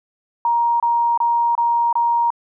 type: tone bursts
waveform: sine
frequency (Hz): 940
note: A#5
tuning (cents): +14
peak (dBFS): -14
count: 5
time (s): 0.45-2.304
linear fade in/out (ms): 2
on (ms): 350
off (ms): 26
effects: none